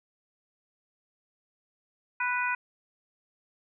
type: harmonic tone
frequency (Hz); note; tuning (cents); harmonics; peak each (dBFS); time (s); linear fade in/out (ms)
493.9; B4; 0; 2 / 3 / 4 / 5; -31 / -30 / -36 / -32; 2.2-2.55; 5
effects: none